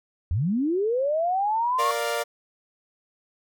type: linear sweep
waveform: sine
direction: up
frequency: 72.3 to 1118 Hz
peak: -21 dBFS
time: 0.31-1.91 s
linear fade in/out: 0 ms
type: chord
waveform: sawtooth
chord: Bb major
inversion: none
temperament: equal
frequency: 466.2 / 587.3 / 698.5 Hz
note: Bb4 / D5 / F5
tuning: 0 / 0 / 0 cents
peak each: -25 / -25 / -27 dBFS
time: 1.78-2.24 s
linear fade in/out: 20 ms
effects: none